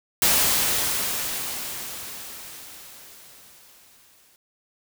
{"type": "noise with exponential decay", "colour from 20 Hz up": "white", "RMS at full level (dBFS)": -18, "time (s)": [0.22, 4.36], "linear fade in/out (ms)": 1, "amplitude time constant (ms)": 900, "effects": []}